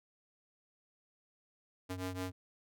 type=ring-modulated tone; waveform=sawtooth; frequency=185 Hz; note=F#3; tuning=in tune; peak=-31 dBFS; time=1.89-2.32 s; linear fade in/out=20 ms; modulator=89.5 Hz; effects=none